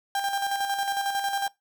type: tone with tremolo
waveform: 35% pulse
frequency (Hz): 795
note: G5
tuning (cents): +24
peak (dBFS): -22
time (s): 0.15-1.48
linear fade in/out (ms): 2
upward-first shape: square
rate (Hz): 11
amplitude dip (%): 45
effects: noise-tail reverb RT60 0.2 s tail -22 dB re dry